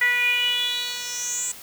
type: tone with band-pass filter sweep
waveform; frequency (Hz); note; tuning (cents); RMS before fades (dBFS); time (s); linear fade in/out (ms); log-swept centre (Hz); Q
10% pulse; 488.3; B4; -20; -24; 0.01-1.52; 5; 1900 to 7900; 7.2
effects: white hiss -42 dBFS RMS until 1.62 s